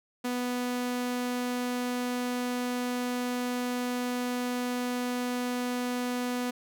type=tone; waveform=sawtooth; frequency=246.9 Hz; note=B3; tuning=in tune; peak=-25 dBFS; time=0.24-6.51 s; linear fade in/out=10 ms; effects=none